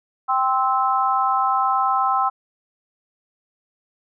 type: harmonic tone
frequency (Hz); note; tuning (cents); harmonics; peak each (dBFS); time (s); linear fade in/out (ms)
261.2; C4; -3; 3 / 4 / 5; -21 / -21 / -21; 0.28-2.3; 20
effects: none